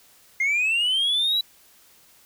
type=linear sweep; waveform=sine; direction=up; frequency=2093 to 3951 Hz; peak=-17 dBFS; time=0.4-1.41 s; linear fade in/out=5 ms; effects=tanh soft clip ceiling -18 dBFS + white hiss -55 dBFS RMS until 2.25 s